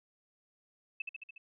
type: tone with echo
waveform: sine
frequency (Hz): 2623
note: E7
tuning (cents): -9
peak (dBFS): -33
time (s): 1-1.02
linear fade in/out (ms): 5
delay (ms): 72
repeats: 5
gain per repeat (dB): -3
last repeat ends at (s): 1.38
effects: none